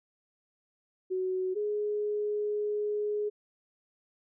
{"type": "tone pair in turn", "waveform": "sine", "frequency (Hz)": [372.4, 418], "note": ["F#4", "G#4"], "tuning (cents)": [11, 11], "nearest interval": "major second", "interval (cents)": 200, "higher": "second", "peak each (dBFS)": -28, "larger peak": "neither", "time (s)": [[1.1, 1.55], [1.55, 3.3]], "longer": "second", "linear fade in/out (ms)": 20, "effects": []}